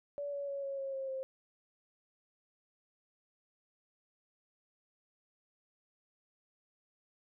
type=tone with pitch steps; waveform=sine; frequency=573 / 565.4 / 558 / 550.6 / 543.3 / 536.2 / 529.1 Hz; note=D5 / C#5 / C#5 / C#5 / C#5 / C5 / C5; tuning=-43 / +34 / +11 / -12 / -35 / +42 / +19 cents; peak=-36 dBFS; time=0.18-1.23 s; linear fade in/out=0 ms; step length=150 ms; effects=none